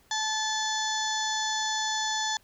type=harmonic tone; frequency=869 Hz; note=A5; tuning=22 cents flat; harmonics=1 / 2 / 4 / 5 / 6 / 7 / 8; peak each=-31 / -33 / -33 / -38 / -39 / -37 / -37 dBFS; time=0.11-2.37 s; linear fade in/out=2 ms; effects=pink hiss -62 dBFS RMS until 2.43 s